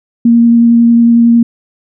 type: tone with vibrato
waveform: sine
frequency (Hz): 233.9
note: A#3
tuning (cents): +6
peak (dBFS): -3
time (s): 0.25-1.43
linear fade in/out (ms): 5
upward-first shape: triangle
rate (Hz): 11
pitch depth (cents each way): 12
effects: none